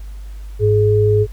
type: tone pair together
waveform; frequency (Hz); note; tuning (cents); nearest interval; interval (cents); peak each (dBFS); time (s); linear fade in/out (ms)
sine; 104.13 / 421.6; G#2 / G#4; +5 / +26; 2 octaves; 2421; -13; 0.59-1.27; 50
effects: added 50 Hz sine -28 dBFS peak until 1.32 s + pink hiss -50 dBFS RMS until 1.32 s